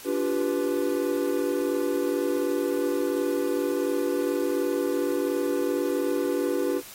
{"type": "chord", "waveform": "triangle", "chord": "G dominant seventh", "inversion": "second", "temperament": "equal with one note detuned", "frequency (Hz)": [287.8, 349.2, 392, 493.9], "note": ["D4", "F4", "G4", "B4"], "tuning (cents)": [-35, 0, 0, 0], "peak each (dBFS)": -27, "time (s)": [0.04, 6.82], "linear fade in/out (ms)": 50, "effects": ["white hiss -44 dBFS RMS until 6.94 s", "AAC 48 kbps"]}